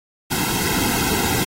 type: noise with comb filter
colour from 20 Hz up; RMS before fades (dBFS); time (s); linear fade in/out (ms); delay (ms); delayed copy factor
pink; -21; 0.3-1.45; 20; 1.7; -0.9
effects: AAC 48 kbps